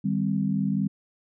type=tone cluster; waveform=sine; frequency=153.9 / 197.5 / 259.2 Hz; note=D#3 / G3 / C4; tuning=-19 / +13 / -16 cents; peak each=-29 / -24 / -30 dBFS; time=0.04-0.88 s; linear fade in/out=10 ms; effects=none